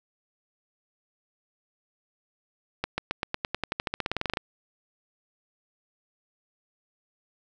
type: accelerating click train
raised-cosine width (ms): 0.3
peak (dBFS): -11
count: 21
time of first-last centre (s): 2.84-4.372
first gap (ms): 140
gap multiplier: 0.93
effects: none